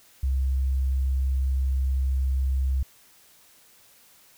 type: tone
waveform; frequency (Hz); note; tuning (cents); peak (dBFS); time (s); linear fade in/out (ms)
sine; 66.2; C2; +21; -21; 0.23-2.83; 5
effects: white hiss -56 dBFS RMS until 4.37 s